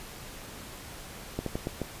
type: slowing click train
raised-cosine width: 2 ms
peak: -17 dBFS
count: 5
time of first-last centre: 1.39-1.817 s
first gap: 73 ms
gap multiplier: 1.26
effects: pink hiss -44 dBFS RMS until 2 s + resampled to 32000 Hz